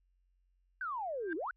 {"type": "exponential two-way sweep", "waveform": "sine", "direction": "down then up", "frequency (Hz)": [1578, 302.8, 1578], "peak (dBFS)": -35, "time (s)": [0.81, 1.51], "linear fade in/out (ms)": 2, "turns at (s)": 1.35}
{"type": "tone with exponential growth", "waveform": "sine", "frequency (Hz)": 1585, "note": "G6", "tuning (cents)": 19, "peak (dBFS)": -33, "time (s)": [1.2, 1.33], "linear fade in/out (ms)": 2, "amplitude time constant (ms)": 27}
{"effects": ["tanh soft clip ceiling -24 dBFS", "added 45 Hz sine -70 dBFS peak until 1.56 s"]}